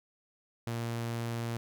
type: tone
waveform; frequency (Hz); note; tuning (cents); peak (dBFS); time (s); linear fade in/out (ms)
sawtooth; 116.7; A#2; +2; -29; 0.67-1.57; 0
effects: none